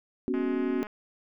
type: chord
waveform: sine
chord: B suspended second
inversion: none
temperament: just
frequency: 246.9 / 277.8 / 370.4 Hz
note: B3 / C#4 / F#4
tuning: 0 / +4 / +2 cents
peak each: -30 dBFS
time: 0.28-0.83 s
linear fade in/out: 0 ms
type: click train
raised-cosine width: 0.5 ms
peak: -27 dBFS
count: 112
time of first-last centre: 0.34-0.869 s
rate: 210 Hz
effects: none